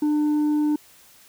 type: tone with tanh clipping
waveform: triangle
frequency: 299.3 Hz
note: D4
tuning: 33 cents sharp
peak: -19 dBFS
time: 0.02-0.76 s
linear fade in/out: 5 ms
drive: 8 dB
effects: white hiss -52 dBFS RMS until 1.28 s